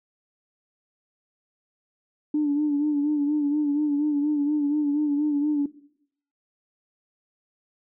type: tone with vibrato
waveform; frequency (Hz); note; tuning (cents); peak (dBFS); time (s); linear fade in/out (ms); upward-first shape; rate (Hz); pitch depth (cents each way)
sine; 293.7; D4; 0; -19; 2.34-5.66; 5; sine; 4.2; 51
effects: noise-tail reverb RT60 0.7 s tail -19 dB re dry + tanh soft clip ceiling -15 dBFS